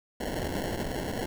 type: noise with sample-and-hold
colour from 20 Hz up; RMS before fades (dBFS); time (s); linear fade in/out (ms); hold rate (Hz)
violet; -32; 0.2-1.26; 5; 1225
effects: none